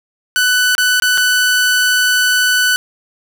sawtooth tone with dropouts, 1494 Hz, F#6, 16 cents sharp, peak -7 dBFS, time 0.36-2.76 s, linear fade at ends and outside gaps 0 ms, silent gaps 0.751-0.781 / 0.999-1.022 / 1.175-1.179 s, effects none

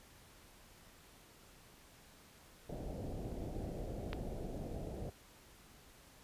pink low-pass noise, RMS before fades -43 dBFS, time 2.69-5.1 s, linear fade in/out 5 ms, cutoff 730 Hz, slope 48 dB/octave
click, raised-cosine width 0.3 ms, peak -24 dBFS, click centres 4.131 s
effects pink hiss -61 dBFS RMS until 6.23 s + resampled to 32000 Hz

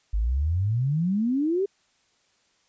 sine exponential sweep, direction up, 49 to 407.6 Hz, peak -21 dBFS, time 0.13-1.66 s, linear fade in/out 10 ms, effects white hiss -66 dBFS RMS until 2.68 s + resampled to 16000 Hz

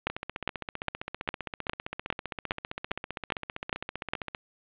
two click trains, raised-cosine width 0.3 ms, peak -10 / -17 dBFS, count 11 / 66, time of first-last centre 0.07-4.135 / 0.1-4.348 s, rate 2.46 / 15.3 Hz, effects resampled to 8000 Hz + 7-bit

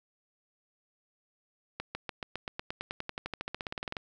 accelerating click train, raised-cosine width 0.3 ms, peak -19 dBFS, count 26, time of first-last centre 1.8-3.968 s, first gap 150 ms, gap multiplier 0.95, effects none

